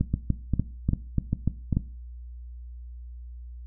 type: two click trains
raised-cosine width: 5 ms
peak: -11 / -10 dBFS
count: 5 / 7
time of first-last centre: 0.14-1.727 / 0.01-1.77 s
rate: 2.52 / 3.41 Hz
effects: noise-tail reverb RT60 0.4 s tail -17 dB re dry + added 60 Hz sine -38 dBFS peak until 3.66 s